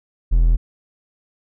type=tone; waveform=triangle; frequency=41.52 Hz; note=E1; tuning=13 cents sharp; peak=-9 dBFS; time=0.31-0.57 s; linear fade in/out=20 ms; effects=none